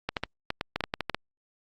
clicks, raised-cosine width 0.3 ms, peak -12 dBFS, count 12, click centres 0.09 / 0.168 / 0.236 / 0.504 / 0.611 / 0.76 / 0.807 / 0.839 / 0.939 / 1.007 / 1.097 / 1.146 s, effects Opus 48 kbps

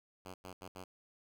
5% pulse tone bursts at uneven times, 92.5 Hz, F#2, in tune, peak -35 dBFS, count 4, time 0.25-0.34 / 0.44-0.53 / 0.61-0.68 / 0.75-0.84 s, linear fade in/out 5 ms, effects none

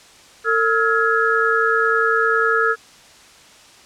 sine tone cluster, 452.1 / 1294 / 1404 / 1672 Hz, A4 / E6 / F6 / G#6, +47 / -32 / +9 / +11 cents, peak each -20 dBFS, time 0.44-2.76 s, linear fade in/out 50 ms, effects white hiss -46 dBFS RMS until 3.85 s + low-pass 7000 Hz 12 dB/octave

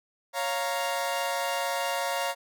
sawtooth chord, Bb minor, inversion first, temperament equal, 554.4 / 698.5 / 932.3 Hz, Db5 / F5 / Bb5, 0 / 0 / 0 cents, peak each -28 dBFS, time 0.33-2.35 s, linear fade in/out 50 ms, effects none

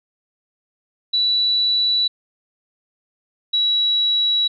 sine tone pair in turn, 3945 / 3900 Hz, B7 / B7, -3 / -23 cents, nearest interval unison, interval 20 cents, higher first, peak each -15 dBFS, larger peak neither, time 1.13-2.08 / 3.53-4.48 s, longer neither, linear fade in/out 10 ms, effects none

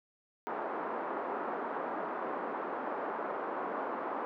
white band-pass noise, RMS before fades -37 dBFS, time 0.47-4.25 s, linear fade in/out 0 ms, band 260 to 1200 Hz, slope 24 dB/octave, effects none

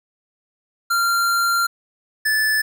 square tone pair in turn, 1383 / 1742.5 Hz, F6 / A6, -17 / -17 cents, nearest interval major third, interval 400 cents, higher second, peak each -17 / -17 dBFS, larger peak neither, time 0.9-1.67 / 2.25-2.62 s, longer first, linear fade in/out 10 ms, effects 9-bit

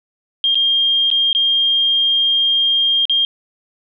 sine tone with dropouts, 3213 Hz, G7, 42 cents sharp, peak -12 dBFS, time 0.44-3.25 s, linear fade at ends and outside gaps 1 ms, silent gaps 0.546-0.554 / 1.103-1.113 / 1.33-1.349 / 3.054-3.096 s, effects none

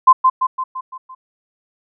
sine tone with echo, 1037 Hz, C6, 16 cents flat, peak -3 dBFS, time 0.07-0.13 s, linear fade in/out 10 ms, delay 170 ms, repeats 6, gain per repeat -5 dB, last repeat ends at 1.15 s, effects none

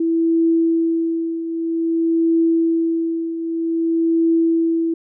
sine tone with tremolo, 330 Hz, E4, 2 cents sharp, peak -12 dBFS, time 0-4.94 s, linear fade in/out 5 ms, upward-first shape triangle, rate 0.52 Hz, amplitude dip 70%, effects none

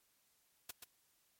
white noise with echo, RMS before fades -44 dBFS, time 0.69-0.71 s, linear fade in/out 5 ms, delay 130 ms, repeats 1, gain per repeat -6 dB, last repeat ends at 0.84 s, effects white hiss -75 dBFS RMS until 1.39 s + MP3 64 kbps

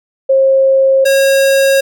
sine / square tone pair in turn, 536 / 544.1 Hz, C5 / C#5, +42 / -32 cents, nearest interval unison, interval 26 cents, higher second, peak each -6 / -8 dBFS, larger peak first, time 0.29-1.05 / 1.05-1.81 s, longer neither, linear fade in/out 10 ms, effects none

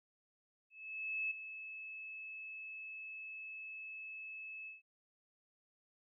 sine tone with ADSR envelope, 2600 Hz, E7, 24 cents flat, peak -34 dBFS, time 0.7-4.82 s, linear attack 610 ms, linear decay 7 ms, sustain -11 dB, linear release 150 ms, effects none

